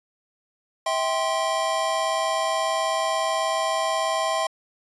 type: chord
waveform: square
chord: C major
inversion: first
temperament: equal with one note detuned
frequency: 647.6 / 784 / 1046.5 Hz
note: E5 / G5 / C6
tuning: -31 / 0 / 0 cents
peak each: -26 / -29 / -27 dBFS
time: 0.86-4.47 s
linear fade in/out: 5 ms
effects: resampled to 24000 Hz